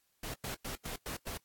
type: noise bursts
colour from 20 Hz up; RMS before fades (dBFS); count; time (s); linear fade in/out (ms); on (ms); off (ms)
pink; -40; 6; 0.23-1.375; 5; 110; 97
effects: white hiss -75 dBFS RMS until 1.44 s + AAC 64 kbps